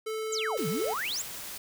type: tone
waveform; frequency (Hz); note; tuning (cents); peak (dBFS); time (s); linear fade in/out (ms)
square; 438; A4; -8; -32; 0.06-0.94; 10
type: exponential two-way sweep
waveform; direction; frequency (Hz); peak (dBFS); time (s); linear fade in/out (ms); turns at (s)
sine; down then up; 7970 to 142.8 to 7970; -30; 0.32-1.22; 5; 0.68
type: noise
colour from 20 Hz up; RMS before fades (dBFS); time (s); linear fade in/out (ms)
white; -40; 0.57-1.58; 5
effects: none